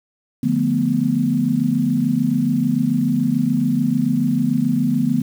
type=chord; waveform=sine; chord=B half-diminished seventh; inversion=first; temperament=equal with one note detuned; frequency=146.83 / 175.42 / 220 / 246.9 Hz; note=D3 / F3 / A3 / B3; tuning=0 / +8 / 0 / 0 cents; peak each=-23 / -24 / -21 / -18 dBFS; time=0.43-5.22 s; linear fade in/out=5 ms; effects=7-bit